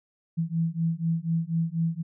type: beating tone pair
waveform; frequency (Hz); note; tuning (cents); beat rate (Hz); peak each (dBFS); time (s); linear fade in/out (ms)
sine; 163.1 / 167.2; E3 / E3; -18 / +25; 4.1; -27; 0.37-2.03; 20
effects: none